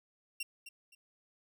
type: tone with echo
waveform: sawtooth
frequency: 2750 Hz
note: F7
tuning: 27 cents flat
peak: -32 dBFS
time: 0.4-0.43 s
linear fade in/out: 5 ms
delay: 260 ms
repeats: 2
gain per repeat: -11 dB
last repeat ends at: 0.95 s
effects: none